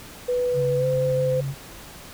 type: tone with pitch glide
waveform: sine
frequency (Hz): 493.9 to 513.1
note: B4 to C5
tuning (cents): 0 to -34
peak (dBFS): -20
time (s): 0.28-1.41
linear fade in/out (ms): 10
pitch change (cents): +66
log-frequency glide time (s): 0.76-0.85
type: tone with vibrato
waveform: sine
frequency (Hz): 138.59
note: C#3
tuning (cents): 0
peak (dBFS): -25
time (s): 0.53-1.55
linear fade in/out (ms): 50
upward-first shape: sine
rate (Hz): 6.1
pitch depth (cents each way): 28
effects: pink hiss -42 dBFS RMS until 2.13 s